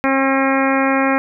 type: harmonic tone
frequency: 269.4 Hz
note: C#4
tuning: 49 cents flat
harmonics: 1 / 2 / 3 / 4 / 5 / 6 / 7 / 8 / 9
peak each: -17 / -20 / -22 / -23 / -24 / -25 / -25 / -26 / -27 dBFS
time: 0.04-1.18 s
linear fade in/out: 0 ms
effects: none